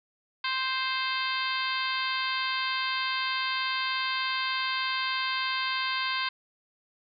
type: harmonic tone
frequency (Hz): 523.3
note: C5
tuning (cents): 0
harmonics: 2 / 3 / 4 / 5 / 6 / 7 / 8 / 9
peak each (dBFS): -32 / -34 / -35 / -36 / -37 / -37 / -38 / -39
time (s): 0.44-6.29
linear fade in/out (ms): 5
effects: none